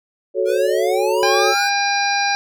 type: chord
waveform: sine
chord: F# minor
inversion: none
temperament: equal with one note detuned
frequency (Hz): 370 / 437.7 / 554.4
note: F#4 / A4 / C#5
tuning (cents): 0 / -9 / 0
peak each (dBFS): -20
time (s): 0.34-1.55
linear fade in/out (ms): 50
type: exponential sweep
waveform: square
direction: up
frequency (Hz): 465.5 to 1596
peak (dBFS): -23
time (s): 0.45-1.71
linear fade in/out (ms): 50
type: harmonic tone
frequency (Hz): 804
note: G5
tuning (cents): +44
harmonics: 1 / 2 / 3 / 5 / 6 / 7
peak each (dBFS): -19 / -22 / -24 / -26 / -27 / -27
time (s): 1.23-2.35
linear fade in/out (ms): 0
effects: none